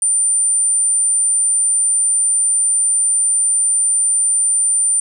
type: tone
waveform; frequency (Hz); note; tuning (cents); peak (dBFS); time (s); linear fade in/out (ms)
sine; 9110; C#9; +46; -12; 0.02-5; 2
effects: none